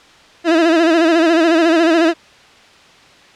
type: tone with vibrato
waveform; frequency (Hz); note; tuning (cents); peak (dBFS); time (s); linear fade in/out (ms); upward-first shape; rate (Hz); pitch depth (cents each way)
30% pulse; 329.5; E4; -1; -7; 0.44-2.14; 50; sine; 14; 82
effects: white hiss -44 dBFS RMS until 3.35 s + low-pass 4000 Hz 12 dB/octave